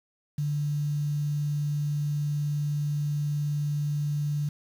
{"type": "tone with quantisation", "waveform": "sine", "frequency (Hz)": 146.83, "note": "D3", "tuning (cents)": 0, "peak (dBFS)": -25, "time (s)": [0.38, 4.49], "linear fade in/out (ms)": 5, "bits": 8, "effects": []}